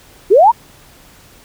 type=linear sweep; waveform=sine; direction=up; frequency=340.6 to 987.8 Hz; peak=-4 dBFS; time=0.3-0.52 s; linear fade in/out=20 ms; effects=pink hiss -44 dBFS RMS until 1.44 s